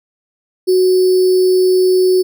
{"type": "tone with sample-and-hold", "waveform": "sine", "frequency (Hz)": 370, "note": "F#4", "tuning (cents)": 0, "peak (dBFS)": -8, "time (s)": [0.67, 2.23], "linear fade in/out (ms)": 20, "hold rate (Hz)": 4900, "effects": []}